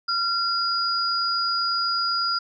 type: tone pair together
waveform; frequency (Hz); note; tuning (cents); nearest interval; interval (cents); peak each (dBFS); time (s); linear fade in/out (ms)
sine; 1374 / 4896; F6 / D#8; -29 / -29; octave + minor seventh; 2200; -24; 0.08-2.39; 10
effects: none